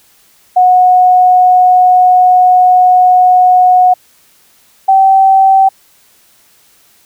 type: tone pair in turn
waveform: sine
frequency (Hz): 731 / 771.6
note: F#5 / G5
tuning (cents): -21 / -28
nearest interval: minor second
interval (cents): 93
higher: second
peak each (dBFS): -3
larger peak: neither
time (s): 0.56-3.94 / 4.88-5.69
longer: first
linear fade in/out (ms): 10
effects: white hiss -48 dBFS RMS until 7.05 s